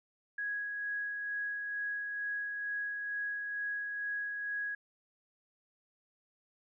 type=tone with tremolo; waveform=sine; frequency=1661.2 Hz; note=G#6; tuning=in tune; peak=-33 dBFS; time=0.38-4.75 s; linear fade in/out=5 ms; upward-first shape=sine; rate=2.2 Hz; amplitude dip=30%; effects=none